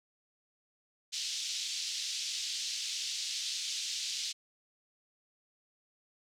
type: band-pass noise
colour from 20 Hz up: pink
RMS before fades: -37 dBFS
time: 1.12-4.33 s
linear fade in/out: 20 ms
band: 3300 to 6600 Hz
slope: 24 dB/octave
effects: none